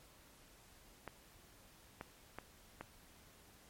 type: clicks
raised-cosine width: 0.5 ms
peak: -29 dBFS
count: 4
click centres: 1.077 / 2.011 / 2.386 / 2.81 s
effects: pink hiss -63 dBFS RMS until 3.69 s + MP3 64 kbps